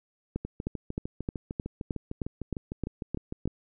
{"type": "two click trains", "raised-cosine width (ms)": 3, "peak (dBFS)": [-21, -17], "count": [21, 11], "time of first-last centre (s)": [[0.45, 3.476], [0.36, 3.456]], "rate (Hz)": [6.61, 3.23], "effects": []}